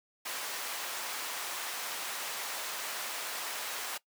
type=high-pass noise; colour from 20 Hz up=pink; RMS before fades=-38 dBFS; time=0.25-3.98 s; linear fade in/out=10 ms; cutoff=800 Hz; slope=12 dB/octave; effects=noise-tail reverb RT60 0.1 s tail -20 dB re dry